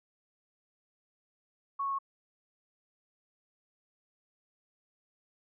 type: tone with pitch steps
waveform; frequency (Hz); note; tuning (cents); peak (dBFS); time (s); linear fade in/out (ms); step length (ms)
sine; 1108.7 / 1101.7 / 1094.7; C#6 / C#6 / C#6; 0 / -11 / -22; -30; 1.79-1.988; 10; 66
effects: none